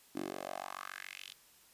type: tone with high-pass filter sweep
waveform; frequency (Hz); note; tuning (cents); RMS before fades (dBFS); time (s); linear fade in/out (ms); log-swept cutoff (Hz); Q
10% pulse; 47; F#1; +28; -44; 0.15-1.33; 10; 290 to 3500; 3.2
effects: white hiss -63 dBFS RMS until 1.73 s + resampled to 32000 Hz